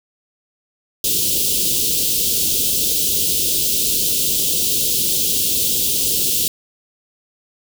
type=band-stop noise; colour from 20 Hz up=white; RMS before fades=-18 dBFS; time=1.04-6.48 s; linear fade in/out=2 ms; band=510 to 2900 Hz; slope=48 dB/octave; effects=none